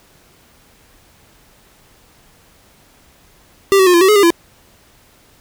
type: tone with pitch steps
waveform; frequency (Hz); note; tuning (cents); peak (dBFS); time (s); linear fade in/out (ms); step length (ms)
square; 393.2 / 378.8 / 358 / 342.3 / 379.7 / 423.6 / 403 / 338.6; G4 / F#4 / F4 / F4 / F#4 / G#4 / G4 / E4; +5 / +41 / +43 / -35 / +45 / +34 / +48 / +46; -8; 3.72-4.304; 0; 73
effects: pink hiss -50 dBFS RMS until 5.4 s